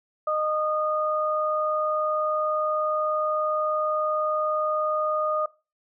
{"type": "tone pair together", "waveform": "sine", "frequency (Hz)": [615, 1228.5], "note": ["D#5", "D#6"], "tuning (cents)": [-20, -22], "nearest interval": "octave", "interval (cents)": 1198, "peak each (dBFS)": -25, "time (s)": [0.27, 5.46], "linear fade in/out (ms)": 5, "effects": ["noise-tail reverb RT60 0.3 s tail -20 dB re dry"]}